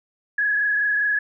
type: tone with frequency modulation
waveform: sine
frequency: 1679 Hz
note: G#6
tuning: 18 cents sharp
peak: -18 dBFS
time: 0.38-1.19 s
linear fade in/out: 5 ms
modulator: 25 Hz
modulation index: 1.3
effects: none